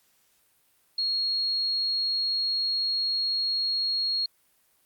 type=tone; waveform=sine; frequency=4294 Hz; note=C8; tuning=44 cents sharp; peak=-24 dBFS; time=0.98-4.26 s; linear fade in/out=5 ms; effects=white hiss -66 dBFS RMS until 4.85 s + Opus 48 kbps